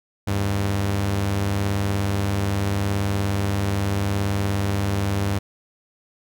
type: tone pair together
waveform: sawtooth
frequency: 79.21 / 100 Hz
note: D#2 / G2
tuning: +32 / +35 cents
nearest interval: major third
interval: 403 cents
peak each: -27 / -17 dBFS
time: 0.27-5.39 s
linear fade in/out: 10 ms
effects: none